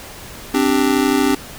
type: chord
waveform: square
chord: C suspended second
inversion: none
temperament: just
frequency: 261.6 / 294.3 / 392.4 Hz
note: C4 / D4 / G4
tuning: 0 / +4 / +2 cents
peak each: -18 / -18 / -20 dBFS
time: 0.54-1.35 s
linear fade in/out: 5 ms
effects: pink hiss -35 dBFS RMS until 1.58 s